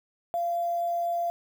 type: tone with quantisation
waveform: sine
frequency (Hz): 689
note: F5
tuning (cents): -24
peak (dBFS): -25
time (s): 0.34-1.3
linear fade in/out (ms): 0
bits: 8
effects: none